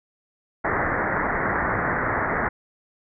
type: low-pass noise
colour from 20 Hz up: white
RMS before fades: -24 dBFS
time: 0.64-2.49 s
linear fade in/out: 10 ms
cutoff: 2000 Hz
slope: 96 dB/octave
effects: none